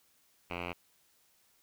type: tone with low-pass filter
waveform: 5% pulse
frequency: 87.5 Hz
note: F2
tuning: 4 cents sharp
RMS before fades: -39 dBFS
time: 0.5-0.73 s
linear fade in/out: 5 ms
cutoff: 2500 Hz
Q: 3.4
effects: white hiss -69 dBFS RMS until 1.62 s